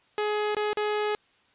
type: tone with dropouts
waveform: sawtooth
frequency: 420.7 Hz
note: G#4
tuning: 22 cents sharp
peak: -21 dBFS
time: 0.18-1.15 s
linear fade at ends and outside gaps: 1 ms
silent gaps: 0.548-0.567 / 0.731-0.771 s
effects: white hiss -63 dBFS RMS until 1.54 s + resampled to 8000 Hz